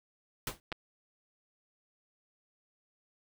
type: noise with exponential decay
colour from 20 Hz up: pink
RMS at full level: -31 dBFS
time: 0.47-0.6 s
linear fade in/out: 1 ms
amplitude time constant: 27 ms
type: clicks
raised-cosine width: 0.3 ms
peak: -21 / -21 dBFS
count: 2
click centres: 0.719 / 0.725 s
effects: none